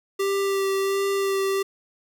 square tone with vibrato, 392 Hz, G4, in tune, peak -22 dBFS, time 0.19-1.63 s, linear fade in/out 10 ms, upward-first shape sine, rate 1.4 Hz, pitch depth 14 cents each way, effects 10-bit

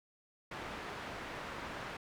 white low-pass noise, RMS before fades -44 dBFS, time 0.51-1.97 s, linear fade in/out 5 ms, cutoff 1700 Hz, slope 12 dB/octave, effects none

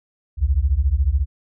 sine beating tone pair, 61.74 / 75.74 Hz, B1 / D#2, 0 / -46 cents, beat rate 14 Hz, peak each -18 dBFS, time 0.37-1.26 s, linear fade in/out 50 ms, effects none

